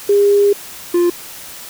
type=tone pair in turn; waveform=sine / triangle; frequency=405.4 / 349.2 Hz; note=G#4 / F4; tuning=-42 / 0 cents; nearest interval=minor third; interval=258 cents; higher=first; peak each=-8 dBFS; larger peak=neither; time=0.09-0.53 / 0.94-1.1 s; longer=first; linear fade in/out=5 ms; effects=white hiss -33 dBFS RMS until 1.69 s